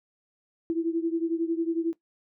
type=beating tone pair; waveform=sine; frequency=328.3 / 339.3 Hz; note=E4 / F4; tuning=-7 / -50 cents; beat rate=11 Hz; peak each=-26 / -29 dBFS; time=0.7-1.93 s; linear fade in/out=0 ms; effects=noise-tail reverb RT60 0.1 s tail -17 dB re dry